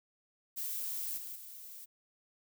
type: noise with level steps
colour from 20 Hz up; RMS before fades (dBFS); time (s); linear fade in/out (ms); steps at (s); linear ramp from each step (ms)
violet; -38 / -44 / -49; 0.56-1.86; 20; 1.17 / 1.35; 10
effects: none